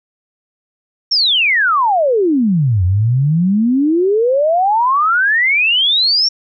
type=exponential two-way sweep; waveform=sine; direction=down then up; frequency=5610 to 87.31 to 5610 Hz; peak=-10 dBFS; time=1.11-6.29 s; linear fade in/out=10 ms; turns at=2.84 s; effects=none